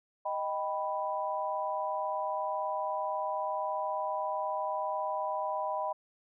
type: chord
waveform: sine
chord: Eb augmented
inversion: none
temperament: equal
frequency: 622.3 / 784 / 987.8 Hz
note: Eb5 / G5 / B5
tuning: 0 / 0 / 0 cents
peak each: -35 / -36 / -34 dBFS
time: 0.25-5.93 s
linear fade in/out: 10 ms
effects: none